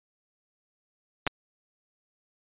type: clicks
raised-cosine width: 0.3 ms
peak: -10 dBFS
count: 2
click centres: 1.267 / 1.274 s
effects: resampled to 8000 Hz